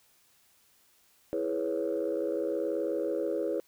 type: chord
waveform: sine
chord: C# minor seventh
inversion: first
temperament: equal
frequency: 329.6 / 415.3 / 493.9 / 554.4 Hz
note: E4 / G#4 / B4 / C#5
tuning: 0 / 0 / 0 / 0 cents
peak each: -33 dBFS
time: 1.33-3.6 s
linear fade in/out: 0 ms
effects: tanh soft clip ceiling -21 dBFS + white hiss -65 dBFS RMS until 3.67 s